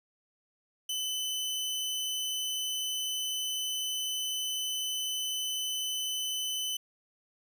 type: tone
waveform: sawtooth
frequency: 3024 Hz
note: F#7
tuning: 37 cents sharp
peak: -28 dBFS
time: 0.89-6.77 s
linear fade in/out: 5 ms
effects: none